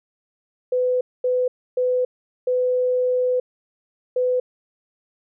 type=tone bursts at uneven times; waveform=sine; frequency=502 Hz; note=B4; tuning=28 cents sharp; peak=-17 dBFS; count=5; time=0.72-1.01 / 1.24-1.48 / 1.77-2.05 / 2.47-3.4 / 4.16-4.4 s; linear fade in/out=5 ms; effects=none